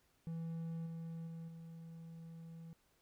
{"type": "tone with level steps", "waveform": "triangle", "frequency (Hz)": 164.81, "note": "E3", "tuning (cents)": 0, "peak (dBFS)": [-38, -41, -43, -47], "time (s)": [0.27, 2.73], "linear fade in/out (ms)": 0, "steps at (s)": [0.86, 1.27, 1.48], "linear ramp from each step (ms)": 5, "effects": ["pink hiss -75 dBFS RMS until 3.01 s"]}